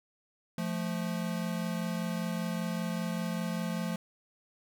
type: tone pair together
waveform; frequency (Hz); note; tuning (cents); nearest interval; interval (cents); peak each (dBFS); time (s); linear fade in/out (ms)
square; 173.58 / 218.7; F3 / A3; -10 / -10; major third; 400; -34 / -36; 0.58-3.96; 2
effects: none